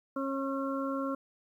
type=harmonic tone; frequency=271.9 Hz; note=C#4; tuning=33 cents flat; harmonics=1 / 2 / 4 / 5; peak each=-33 / -36 / -39 / -40 dBFS; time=0.16-1.15 s; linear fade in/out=5 ms; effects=11-bit